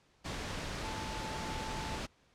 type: tone in noise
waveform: sine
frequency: 875 Hz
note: A5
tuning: 10 cents flat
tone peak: -43 dBFS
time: 0.82-1.99 s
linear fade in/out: 20 ms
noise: pink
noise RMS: -39 dBFS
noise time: 0.24-2.07 s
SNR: -7 dB
effects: pink hiss -68 dBFS RMS until 2.34 s + low-pass 6000 Hz 12 dB/octave